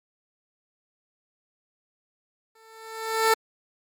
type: tone with exponential growth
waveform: 15% pulse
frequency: 445.4 Hz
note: A4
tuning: 21 cents sharp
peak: -9 dBFS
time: 2.55-3.34 s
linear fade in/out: 5 ms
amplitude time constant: 170 ms
effects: MP3 64 kbps